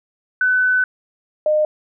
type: tone pair in turn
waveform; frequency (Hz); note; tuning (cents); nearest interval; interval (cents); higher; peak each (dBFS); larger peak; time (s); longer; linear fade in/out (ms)
sine; 1505 / 610.5; F#6 / D#5; +29 / -33; octave + major third; 1562; first; -13; neither; 0.41-0.84 / 1.46-1.65; first; 2
effects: none